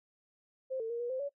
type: tone with pitch steps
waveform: sine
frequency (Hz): 524 / 449.8 / 469.8 / 480.6 / 519 / 566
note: C5 / A4 / A#4 / B4 / C5 / C#5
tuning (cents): +2 / +38 / +13 / -47 / -14 / +36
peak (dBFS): -33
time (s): 0.7-1.294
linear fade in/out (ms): 20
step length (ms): 99
effects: noise-tail reverb RT60 0.1 s tail -20 dB re dry